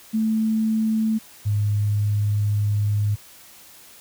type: tone pair in turn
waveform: sine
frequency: 220 / 103.83 Hz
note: A3 / G#2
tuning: 0 / 0 cents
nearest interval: octave + minor second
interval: 1300 cents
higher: first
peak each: -18 dBFS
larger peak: neither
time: 0.13-1.19 / 1.45-3.16 s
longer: second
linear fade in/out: 20 ms
effects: white hiss -47 dBFS RMS until 4 s